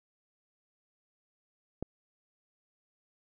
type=click; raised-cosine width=2 ms; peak=-21 dBFS; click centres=1.826 s; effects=none